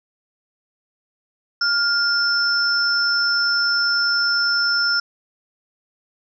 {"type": "tone pair together", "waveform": "sine", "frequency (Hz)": [1409, 5325], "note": ["F6", "E8"], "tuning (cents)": [15, 17], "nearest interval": "octave + major seventh", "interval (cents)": 2302, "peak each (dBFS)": -19, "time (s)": [1.61, 5], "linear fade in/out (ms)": 5, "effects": []}